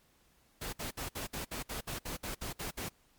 pink noise bursts, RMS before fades -39 dBFS, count 13, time 0.61-2.89 s, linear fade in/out 10 ms, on 120 ms, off 60 ms, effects pink hiss -68 dBFS RMS until 3.18 s + MP3 96 kbps

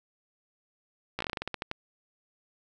slowing click train, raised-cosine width 0.3 ms, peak -16 dBFS, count 13, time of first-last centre 1.19-1.714 s, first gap 15 ms, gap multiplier 1.18, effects none

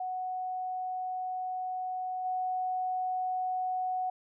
sine tone with level steps, 740 Hz, F#5, in tune, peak -32 / -29 dBFS, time 0-4.1 s, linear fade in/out 5 ms, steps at 2.24 s, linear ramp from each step 20 ms, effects none

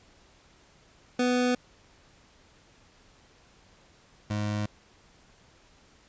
25% pulse tone pair in turn, 248.2 / 104.78 Hz, B3 / G#2, +9 / +16 cents, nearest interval octave + minor third, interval 1493 cents, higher first, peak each -19 / -24 dBFS, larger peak first, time 1.19-1.55 / 4.3-4.66 s, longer neither, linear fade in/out 5 ms, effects pink hiss -59 dBFS RMS until 6.08 s + resampled to 16000 Hz

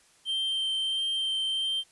triangle tone with vibrato, 3136 Hz, G7, in tune, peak -25 dBFS, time 0.25-1.84 s, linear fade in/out 50 ms, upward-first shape sine, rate 1.5 Hz, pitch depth 8 cents each way, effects white hiss -61 dBFS RMS until 1.91 s + resampled to 24000 Hz

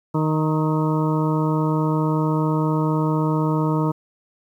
harmonic tone with a mistuned harmonic, 155.5 Hz, D#3, 1 cent flat, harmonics 1 / 2 / 3 / 4 / 6 / 7 / 8, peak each -20 / -23 / -28 / -32 / -28 / -33 / -33 dBFS, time 0.14-3.92 s, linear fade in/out 10 ms, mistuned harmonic 8, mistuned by +22 cents, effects 9-bit

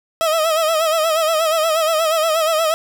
30% pulse tone with vibrato, 640 Hz, D#5, 49 cents sharp, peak -12 dBFS, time 0.21-2.74 s, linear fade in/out 0 ms, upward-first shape sine, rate 8.4 Hz, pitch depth 72 cents each way, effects none

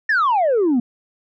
sine exponential sweep, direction down, 1840 to 228.9 Hz, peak -12 dBFS, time 0.09-0.8 s, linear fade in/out 5 ms, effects tanh soft clip ceiling -12 dBFS

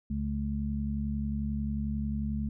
harmonic tone, 71.2 Hz, C#2, 47 cents sharp, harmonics 1 / 2 / 3, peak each -33 / -37 / -32 dBFS, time 0.1-2.49 s, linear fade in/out 5 ms, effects none

